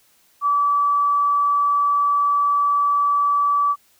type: tone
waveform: sine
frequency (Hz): 1152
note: D6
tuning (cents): -34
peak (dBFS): -15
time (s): 0.41-3.76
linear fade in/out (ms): 50
effects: white hiss -58 dBFS RMS until 3.99 s